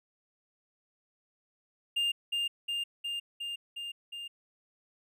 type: tone with echo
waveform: triangle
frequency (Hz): 2807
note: F7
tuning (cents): +8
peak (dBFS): -25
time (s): 1.96-2.12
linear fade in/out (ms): 10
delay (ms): 360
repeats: 6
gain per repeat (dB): -2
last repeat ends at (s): 4.28
effects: none